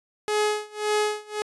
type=tone with tremolo; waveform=sawtooth; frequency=422.1 Hz; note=G#4; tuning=28 cents sharp; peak=-16 dBFS; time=0.28-1.42 s; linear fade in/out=0 ms; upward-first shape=sine; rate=1.8 Hz; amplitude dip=95%; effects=resampled to 24000 Hz